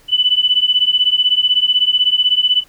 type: beating tone pair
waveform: sine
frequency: 2980 / 2996 Hz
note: F#7 / F#7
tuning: +12 / +21 cents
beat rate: 16 Hz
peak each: -14 dBFS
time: 0.08-2.64 s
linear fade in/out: 50 ms
effects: pink hiss -50 dBFS RMS until 2.68 s